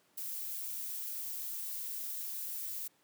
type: noise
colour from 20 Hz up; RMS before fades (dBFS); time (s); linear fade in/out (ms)
violet; -40; 0.17-2.88; 10
effects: pink hiss -70 dBFS RMS until 3.03 s + high-pass 200 Hz 12 dB/octave